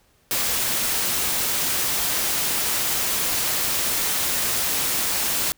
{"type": "noise", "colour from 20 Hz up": "white", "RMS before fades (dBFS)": -23, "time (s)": [0.31, 5.52], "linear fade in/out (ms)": 0, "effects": ["pink hiss -61 dBFS RMS until 5.57 s"]}